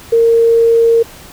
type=tone; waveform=sine; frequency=460.6 Hz; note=A#4; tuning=21 cents flat; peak=-6 dBFS; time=0.12-1.03 s; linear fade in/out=10 ms; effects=pink hiss -36 dBFS RMS until 1.32 s